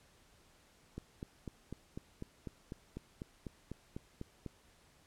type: click train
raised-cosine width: 3 ms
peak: -29 dBFS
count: 15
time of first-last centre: 0.98-4.463 s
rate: 4.02 Hz
effects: pink hiss -66 dBFS RMS until 5.06 s + low-pass 11000 Hz 12 dB/octave